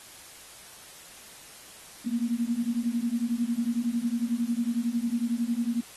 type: beating tone pair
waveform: sine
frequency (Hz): 230.2 / 241.2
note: A#3 / B3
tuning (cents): -22 / -41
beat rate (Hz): 11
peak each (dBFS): -28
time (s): 2.06-5.81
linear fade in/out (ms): 10
effects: white hiss -48 dBFS RMS until 5.96 s + AAC 32 kbps